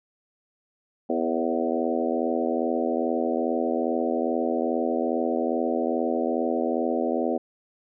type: harmonic tone with a mistuned harmonic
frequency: 82.41 Hz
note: E2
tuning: in tune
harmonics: 3 / 4 / 5 / 6 / 7 / 8 / 9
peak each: -28 / -29 / -30 / -31 / -31 / -32 / -33 dBFS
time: 1.09-7.38 s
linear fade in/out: 10 ms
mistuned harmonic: 7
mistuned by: -24 cents
effects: none